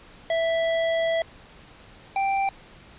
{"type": "tone pair in turn", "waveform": "square", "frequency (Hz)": [659.3, 784], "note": ["E5", "G5"], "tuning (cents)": [0, 0], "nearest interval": "minor third", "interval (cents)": 300, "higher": "second", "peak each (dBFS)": -22, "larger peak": "neither", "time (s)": [[0.3, 1.22], [2.16, 2.49]], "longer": "first", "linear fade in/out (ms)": 2, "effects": ["pink hiss -49 dBFS RMS until 2.98 s", "resampled to 8000 Hz"]}